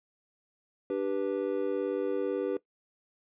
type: chord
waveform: triangle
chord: G major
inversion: second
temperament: just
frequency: 294 / 392 / 490 Hz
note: D4 / G4 / B4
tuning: +2 / 0 / -14 cents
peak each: -32 / -30 / -30 dBFS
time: 0.9-2.57 s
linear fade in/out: 2 ms
effects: noise-tail reverb RT60 0.1 s tail -18 dB re dry + resampled to 8000 Hz